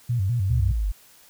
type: tone with vibrato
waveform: sine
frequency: 107.2 Hz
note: A2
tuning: 45 cents flat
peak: -20 dBFS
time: 0.09-0.72 s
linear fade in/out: 10 ms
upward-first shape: square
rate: 4.9 Hz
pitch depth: 200 cents each way
type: linear sweep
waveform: sine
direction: down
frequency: 76.2 to 45.4 Hz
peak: -21 dBFS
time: 0.5-0.92 s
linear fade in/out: 10 ms
effects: white hiss -53 dBFS RMS until 1.29 s